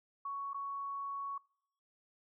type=tone with dropouts; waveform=sine; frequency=1114 Hz; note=C#6; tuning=8 cents sharp; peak=-37 dBFS; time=0.25-1.38 s; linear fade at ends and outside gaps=5 ms; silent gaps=0.534-0.543 s; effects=noise-tail reverb RT60 0.7 s tail -25 dB re dry